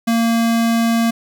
square tone, 230 Hz, A#3, 23 cents flat, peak -14 dBFS, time 0.07-1.11 s, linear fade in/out 10 ms, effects 9-bit

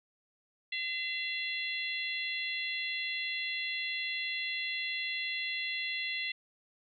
harmonic tone, 681 Hz, F5, 44 cents flat, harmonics 3 / 4 / 5 / 6, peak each -36 / -38 / -40 / -42 dBFS, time 0.72-6.32 s, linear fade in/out 5 ms, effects none

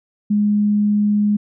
sine tone, 207.7 Hz, G#3, in tune, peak -13 dBFS, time 0.3-1.37 s, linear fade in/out 10 ms, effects none

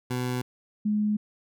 20% pulse / sine tone pair in turn, 125.1 / 210.4 Hz, B2 / G#3, +23 / +23 cents, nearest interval major sixth, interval 900 cents, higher second, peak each -22 dBFS, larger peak neither, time 0.1-0.42 / 0.85-1.17 s, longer neither, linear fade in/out 10 ms, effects none

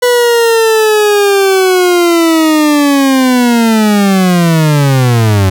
40% pulse linear sweep, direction down, 493.9 to 92.5 Hz, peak -5 dBFS, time 0.02-5.5 s, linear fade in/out 10 ms, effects none

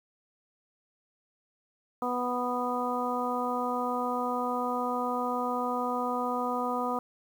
harmonic tone, 246.9 Hz, B3, in tune, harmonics 1 / 2 / 3 / 4 / 5, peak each -34 / -34 / -34 / -34 / -34 dBFS, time 2.02-6.99 s, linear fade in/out 2 ms, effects 9-bit

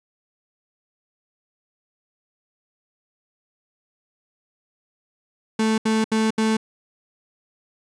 35% pulse tone bursts, 220 Hz, A3, in tune, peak -16 dBFS, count 4, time 5.59-6.569 s, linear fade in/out 5 ms, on 190 ms, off 73 ms, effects resampled to 22050 Hz

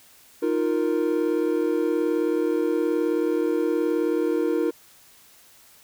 triangle chord, Eb suspended second, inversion none, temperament just, 311.1 / 350 / 466.7 Hz, Eb4 / F4 / Bb4, 0 / +4 / +2 cents, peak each -23 dBFS, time 0.42-4.71 s, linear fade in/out 10 ms, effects white hiss -53 dBFS RMS until 5.83 s

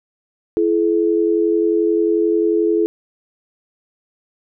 sine tone pair together, 335.5 / 426.8 Hz, E4 / G#4, +31 / +47 cents, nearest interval major third, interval 416 cents, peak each -16 dBFS, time 0.57-2.86 s, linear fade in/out 0 ms, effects none

